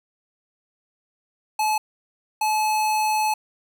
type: tone pair in turn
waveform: square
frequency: 860 / 860 Hz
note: A5 / A5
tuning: -40 / -40 cents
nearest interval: unison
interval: 0 cents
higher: neither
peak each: -20 dBFS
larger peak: neither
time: 1.59-1.78 / 2.41-3.34 s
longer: second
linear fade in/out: 5 ms
effects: none